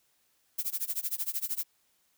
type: noise with tremolo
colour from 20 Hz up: violet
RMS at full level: -30 dBFS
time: 0.58-1.64 s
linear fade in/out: 10 ms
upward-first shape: sine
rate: 13 Hz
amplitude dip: 95%
effects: white hiss -71 dBFS RMS until 2.17 s